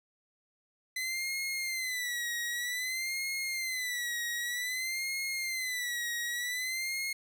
sawtooth tone with vibrato, 2020 Hz, B6, 39 cents sharp, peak -29 dBFS, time 0.96-7.13 s, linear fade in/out 5 ms, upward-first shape sine, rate 0.53 Hz, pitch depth 110 cents each way, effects none

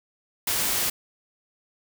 white noise, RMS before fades -25 dBFS, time 0.47-0.9 s, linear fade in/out 5 ms, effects none

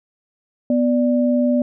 sine tone pair together, 246.9 / 588.3 Hz, B3 / D5, 0 / +3 cents, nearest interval octave + minor third, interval 1503 cents, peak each -15 / -20 dBFS, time 0.7-1.62 s, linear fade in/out 2 ms, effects none

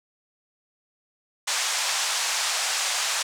white band-pass noise, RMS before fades -26 dBFS, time 1.47-3.23 s, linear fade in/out 10 ms, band 650 to 7900 Hz, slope 24 dB/octave, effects none

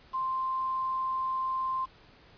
sine tone with quantisation, 1046.5 Hz, C6, in tune, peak -28 dBFS, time 0.13-1.86 s, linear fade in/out 20 ms, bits 8, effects pink hiss -57 dBFS RMS until 2.37 s + resampled to 11025 Hz

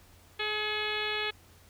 harmonic tone with a mistuned harmonic, 423.7 Hz, G#4, 35 cents sharp, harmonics 1 / 2 / 3 / 4 / 5 / 6 / 7 / 8 / 9 / 10, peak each -37 / -41 / -41 / -37 / -38 / -37 / -41 / -37 / -44 / -44 dBFS, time 0.39-1.31 s, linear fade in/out 10 ms, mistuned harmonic 5, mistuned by +35 cents, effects added 87 Hz sine -59 dBFS peak until 1.69 s + pink hiss -59 dBFS RMS until 1.69 s

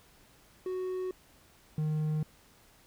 triangle tone pair in turn, 370 / 153.96 Hz, F#4 / D#3, 0 / -18 cents, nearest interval octave + minor third, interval 1518 cents, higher first, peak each -30 / -26 dBFS, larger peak second, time 0.66-1.11 / 1.78-2.23 s, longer neither, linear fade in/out 2 ms, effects pink hiss -61 dBFS RMS until 2.86 s

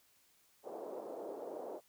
pink band-pass noise, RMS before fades -45 dBFS, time 0.63-1.81 s, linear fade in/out 50 ms, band 380 to 700 Hz, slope 24 dB/octave, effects white hiss -70 dBFS RMS until 1.88 s

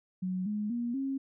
sine tone with pitch steps, 184.7 / 209.7 / 238.1 / 270.4 Hz, F#3 / G#3 / A#3 / C#4, -3 / +17 / +37 / -43 cents, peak -30 dBFS, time 0.22-1.18 s, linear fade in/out 10 ms, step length 240 ms, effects none

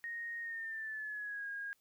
sine tone with pitch glide, 1863 to 1631.2 Hz, A#6 to G#6, -2 to -32 cents, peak -39 dBFS, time 0.04-1.73 s, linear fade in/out 0 ms, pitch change -230 cents, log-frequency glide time 0.41-1.48 s, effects white hiss -75 dBFS RMS until 1.8 s

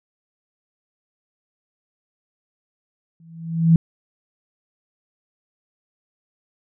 sine tone with exponential growth, 164.7 Hz, E3, 1 cent flat, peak -7 dBFS, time 3.2-3.76 s, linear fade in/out 2 ms, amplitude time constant 120 ms, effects none

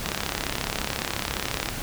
click train, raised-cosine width 0.2 ms, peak -8 dBFS, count 57, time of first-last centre 0.06-1.688 s, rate 34.4 Hz, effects pink hiss -33 dBFS RMS until 1.82 s

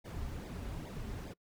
brown noise with flanger, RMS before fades -42 dBFS, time 0.04-1.34 s, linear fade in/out 20 ms, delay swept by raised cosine 0.69 to 6.39 ms, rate 2.4 Hz, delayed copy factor -0.75, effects noise-tail reverb RT60 0.1 s tail -25 dB re dry

